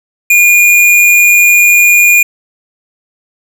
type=tone; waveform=square; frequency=2429 Hz; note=D#7; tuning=42 cents flat; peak=-4 dBFS; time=0.3-2.23 s; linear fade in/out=5 ms; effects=none